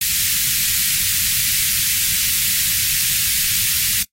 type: band-stop noise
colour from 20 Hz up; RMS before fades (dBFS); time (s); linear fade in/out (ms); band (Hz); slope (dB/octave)
white; -18; 0.01-4.03; 5; 170 to 1900; 24
effects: noise-tail reverb RT60 0.1 s tail -20 dB re dry + AAC 48 kbps